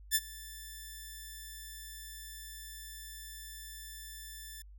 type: tone with ADSR envelope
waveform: 5% pulse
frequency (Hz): 1760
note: A6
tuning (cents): 0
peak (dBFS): -13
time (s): 0.11-4.62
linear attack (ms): 42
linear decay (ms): 44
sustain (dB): -22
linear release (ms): 3
effects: added 50 Hz sine -50 dBFS peak until 4.78 s